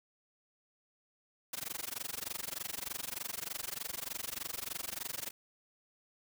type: noise with amplitude modulation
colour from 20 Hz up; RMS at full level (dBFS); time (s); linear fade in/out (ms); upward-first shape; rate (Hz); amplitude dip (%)
white; -37; 1.53-5.31; 5; sine; 23.3; 100
effects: none